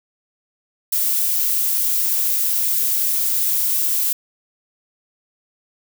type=noise; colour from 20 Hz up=violet; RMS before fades=-19 dBFS; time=0.92-4.13 s; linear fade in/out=5 ms; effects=none